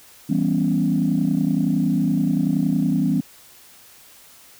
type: chord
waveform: sine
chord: C# half-diminished seventh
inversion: first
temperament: equal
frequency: 164.81 / 196 / 246.9 / 277.2 Hz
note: E3 / G3 / B3 / C#4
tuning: 0 / 0 / 0 / 0 cents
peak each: -22 dBFS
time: 0.29-3.21 s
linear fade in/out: 10 ms
effects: tanh soft clip ceiling -9 dBFS + white hiss -48 dBFS RMS until 4.59 s